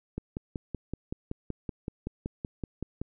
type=click train; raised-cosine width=3 ms; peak=-20 dBFS; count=16; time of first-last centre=0.18-3.016 s; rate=5.29 Hz; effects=none